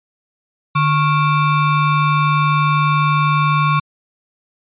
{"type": "ring-modulated tone", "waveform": "square", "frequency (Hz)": 624, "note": "D#5", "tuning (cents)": 5, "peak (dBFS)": -10, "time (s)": [0.75, 3.8], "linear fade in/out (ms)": 10, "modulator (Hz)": 474, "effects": ["resampled to 8000 Hz"]}